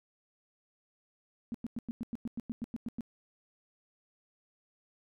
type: tone bursts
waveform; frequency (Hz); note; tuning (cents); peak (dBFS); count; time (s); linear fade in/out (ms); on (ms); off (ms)
sine; 233.1; A#3; 0; -33; 13; 1.52-3.008; 0; 24; 98
effects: none